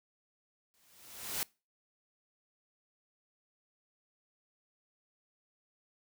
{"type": "noise with exponential growth", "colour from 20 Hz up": "white", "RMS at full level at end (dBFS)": -33, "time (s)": [0.74, 1.43], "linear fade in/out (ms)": 0, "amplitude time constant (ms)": 150, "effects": ["noise-tail reverb RT60 0.3 s tail -24 dB re dry"]}